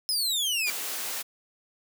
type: exponential sweep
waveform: sawtooth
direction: down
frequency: 5200 to 2327 Hz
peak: -22 dBFS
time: 0.09-0.7 s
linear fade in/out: 0 ms
type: high-pass noise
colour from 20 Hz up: white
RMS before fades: -33 dBFS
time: 0.66-1.23 s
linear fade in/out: 20 ms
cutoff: 310 Hz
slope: 12 dB/octave
effects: none